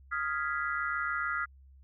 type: chord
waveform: sine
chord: F half-diminished seventh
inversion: third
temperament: equal with one note detuned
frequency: 1250.3 / 1396.9 / 1661.2 / 1975.5 Hz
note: Eb6 / F6 / Ab6 / Cb7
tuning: +8 / 0 / 0 / 0 cents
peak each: -35 / -33 / -38 / -38 dBFS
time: 0.11-1.46 s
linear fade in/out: 20 ms
effects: added 67 Hz sine -53 dBFS peak until 1.83 s